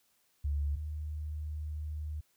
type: tone pair in turn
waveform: sine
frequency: 72.2 / 76.1 Hz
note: D2 / D#2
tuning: -29 / -38 cents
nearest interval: minor second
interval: 91 cents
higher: second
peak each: -29 / -35 dBFS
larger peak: first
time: 0.44-0.76 / 0.76-2.21 s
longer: second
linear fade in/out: 10 ms
effects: white hiss -72 dBFS RMS until 2.36 s